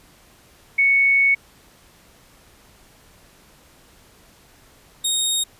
sine / 20% pulse tone pair in turn, 2217 / 3729 Hz, C#7 / A#7, 0 / 0 cents, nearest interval major sixth, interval 900 cents, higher second, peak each -13 dBFS, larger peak neither, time 0.78-1.35 / 5.04-5.44 s, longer first, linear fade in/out 10 ms, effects pink hiss -52 dBFS RMS until 5.59 s + resampled to 32000 Hz

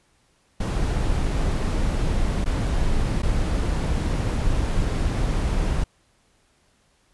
brown noise with dropouts, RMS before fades -22 dBFS, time 0.6-5.84 s, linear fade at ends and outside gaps 5 ms, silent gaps 2.444-2.458 / 3.221-3.23 s, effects pink hiss -63 dBFS RMS until 7.13 s + resampled to 24000 Hz

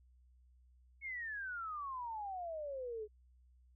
sine exponential sweep, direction down, 2217 to 413.6 Hz, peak -40 dBFS, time 1.01-3.08 s, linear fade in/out 50 ms, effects added 62 Hz sine -63 dBFS peak until 3.75 s

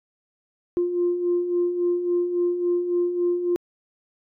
sine beating tone pair, 348.5 / 352.1 Hz, F4 / F4, -4 / +14 cents, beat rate 3.6 Hz, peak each -28 / -20 dBFS, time 0.77-3.56 s, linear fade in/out 0 ms, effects tanh soft clip ceiling -14 dBFS

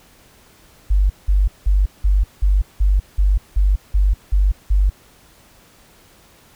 sine tone bursts, 48.76 Hz, G1, 8 cents flat, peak -11 dBFS, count 11, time 0.9-4.9 s, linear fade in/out 10 ms, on 200 ms, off 180 ms, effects pink hiss -50 dBFS RMS until 6.55 s

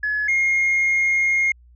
sine tone pair in turn, 1700 / 2139 Hz, G#6 / C7, +40 / +38 cents, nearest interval major third, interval 398 cents, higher second, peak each -19 / -14 dBFS, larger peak second, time 0.03-0.28 / 0.28-1.52 s, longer second, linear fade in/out 5 ms, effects tanh soft clip ceiling -14 dBFS + added 60 Hz sine -47 dBFS peak until 1.75 s

